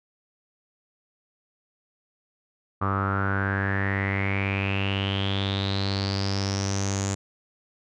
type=tone with low-pass filter sweep; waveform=sawtooth; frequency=98 Hz; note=G2; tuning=in tune; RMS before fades=-26 dBFS; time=2.81-7.15 s; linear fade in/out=10 ms; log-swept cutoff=1200 to 7100 Hz; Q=8.8; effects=none